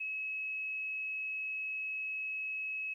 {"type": "tone", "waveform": "sine", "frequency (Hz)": 2572, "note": "E7", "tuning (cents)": -43, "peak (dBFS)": -35, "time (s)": [0, 2.94], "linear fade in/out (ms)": 10, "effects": ["12-bit"]}